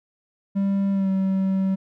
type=tone with pitch glide; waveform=triangle; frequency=197 to 191.5 Hz; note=G3 to G3; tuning=+9 to -40 cents; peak=-17 dBFS; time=0.55-1.76 s; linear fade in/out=20 ms; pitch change=-49 cents; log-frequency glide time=0.92-1.09 s; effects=none